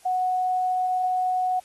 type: tone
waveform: sine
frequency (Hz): 737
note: F#5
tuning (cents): -7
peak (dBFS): -21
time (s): 0.05-1.6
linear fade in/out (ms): 10
effects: white hiss -55 dBFS RMS until 1.64 s + AAC 32 kbps